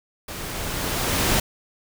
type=noise with level ramp; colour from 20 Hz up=pink; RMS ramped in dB=-34 to -19 dBFS; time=0.28-1.4 s; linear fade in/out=5 ms; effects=none